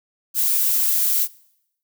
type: noise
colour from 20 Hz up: violet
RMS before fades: -19 dBFS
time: 0.34-1.28 s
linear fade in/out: 50 ms
effects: noise-tail reverb RT60 0.8 s tail -23 dB re dry